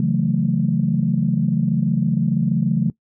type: chord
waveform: sine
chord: F# minor seventh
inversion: second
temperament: equal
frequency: 138.59 / 164.81 / 185 / 220 Hz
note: C#3 / E3 / F#3 / A3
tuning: 0 / 0 / 0 / 0 cents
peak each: -21 dBFS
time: 0-2.9 s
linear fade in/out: 2 ms
effects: noise-tail reverb RT60 0.1 s tail -20 dB re dry + tanh soft clip ceiling -5 dBFS